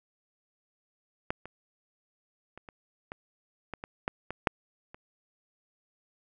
clicks, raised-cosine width 0.5 ms, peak -14 / -27 / -30 / -30 / -23 / -21 / -23 / -14 / -20 / -7 / -30 dBFS, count 11, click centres 1.305 / 1.456 / 2.576 / 2.688 / 3.119 / 3.737 / 3.839 / 4.079 / 4.306 / 4.472 / 4.945 s, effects none

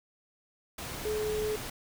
sine tone in noise, 427.6 Hz, A4, 49 cents flat, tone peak -29 dBFS, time 1.05-1.56 s, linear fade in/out 5 ms, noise pink, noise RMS -39 dBFS, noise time 0.78-1.7 s, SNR +7 dB, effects none

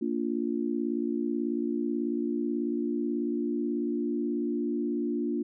sine chord, Bb major, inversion none, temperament just, 233.1 / 291.4 / 349.6 Hz, Bb3 / D4 / F4, 0 / -13 / +2 cents, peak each -31 / -31 / -32 dBFS, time 0.01-5.43 s, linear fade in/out 10 ms, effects none

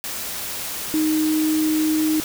sine tone in noise, 311.1 Hz, D#4, in tune, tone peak -17 dBFS, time 0.94-2.2 s, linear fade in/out 0 ms, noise white, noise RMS -29 dBFS, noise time 0.04-2.24 s, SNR +9 dB, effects none

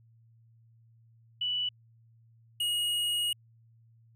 sine / square tone pair in turn, 2960 / 2884 Hz, F#7 / F#7, 0 / -45 cents, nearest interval unison, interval 45 cents, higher first, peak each -28 dBFS, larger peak neither, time 1.41-1.69 / 2.6-3.33 s, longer second, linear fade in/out 5 ms, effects added 114 Hz sine -58 dBFS peak until 4.15 s

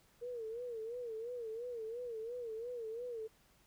sine tone with vibrato, 466.2 Hz, A#4, in tune, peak -40 dBFS, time 0.21-3.28 s, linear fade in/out 20 ms, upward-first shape sine, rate 2.9 Hz, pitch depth 110 cents each way, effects pink hiss -69 dBFS RMS until 3.66 s

